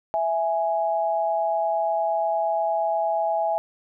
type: tone pair together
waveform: sine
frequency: 660 / 831.5 Hz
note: E5 / G#5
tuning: +2 / +2 cents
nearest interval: major third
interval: 400 cents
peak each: -23 / -24 dBFS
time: 0.14-3.58 s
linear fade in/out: 0 ms
effects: none